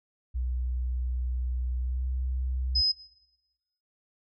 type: tone with pitch glide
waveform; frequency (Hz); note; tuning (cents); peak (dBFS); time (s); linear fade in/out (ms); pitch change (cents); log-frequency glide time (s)
sine; 62.1 to 63.85; B1 to C2; +10 to -42; -27; 0.34-2.82; 20; +48; 1.79-2.06
type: tone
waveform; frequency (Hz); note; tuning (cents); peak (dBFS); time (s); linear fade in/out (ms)
sine; 5060; D#8; +28; -22; 2.75-2.92; 10
effects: noise-tail reverb RT60 1.0 s tail -20 dB re dry